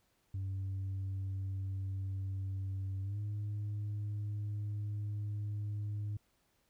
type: tone with pitch glide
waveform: sine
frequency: 96.4 to 103.92 Hz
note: G2 to G#2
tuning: -28 to +2 cents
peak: -33 dBFS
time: 0.34-6.17 s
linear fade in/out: 5 ms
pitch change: +130 cents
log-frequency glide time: 3.02-3.19 s
effects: tanh soft clip ceiling -34 dBFS + pink hiss -75 dBFS RMS until 6.69 s

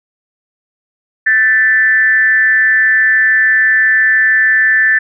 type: tone with frequency modulation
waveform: sine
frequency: 1767 Hz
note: A6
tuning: 7 cents sharp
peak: -7 dBFS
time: 1.26-4.99 s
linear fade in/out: 10 ms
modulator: 223 Hz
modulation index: 0.51
effects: none

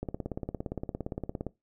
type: click train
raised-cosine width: 2 ms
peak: -20 dBFS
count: 26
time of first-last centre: 0.03-1.467 s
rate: 17.4 Hz
effects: noise-tail reverb RT60 0.2 s tail -20 dB re dry

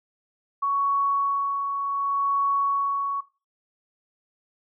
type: tone with tremolo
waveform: sine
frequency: 1116 Hz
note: C#6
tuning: 11 cents sharp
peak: -19 dBFS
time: 0.62-3.21 s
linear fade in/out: 10 ms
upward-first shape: sine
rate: 0.67 Hz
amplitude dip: 45%
effects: noise-tail reverb RT60 0.3 s tail -17 dB re dry

